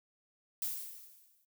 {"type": "noise with exponential decay", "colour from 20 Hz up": "violet", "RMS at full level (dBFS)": -34, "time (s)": [0.62, 1.45], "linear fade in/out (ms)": 2, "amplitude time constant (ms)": 180, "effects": ["noise-tail reverb RT60 0.1 s tail -24 dB re dry"]}